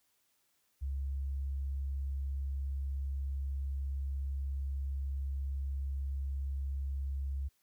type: tone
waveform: sine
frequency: 68.4 Hz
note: C#2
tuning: 23 cents flat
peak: -33 dBFS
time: 0.81-7.49 s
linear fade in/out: 20 ms
effects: white hiss -75 dBFS RMS until 7.62 s